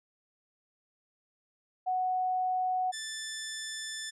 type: tone pair in turn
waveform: sine / 10% pulse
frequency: 740 / 1760 Hz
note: F#5 / A6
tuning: 0 / 0 cents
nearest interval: octave + minor third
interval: 1500 cents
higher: second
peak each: -27 dBFS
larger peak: neither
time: 1.86-2.92 / 2.92-4.11 s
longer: second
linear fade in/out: 20 ms
effects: resampled to 22050 Hz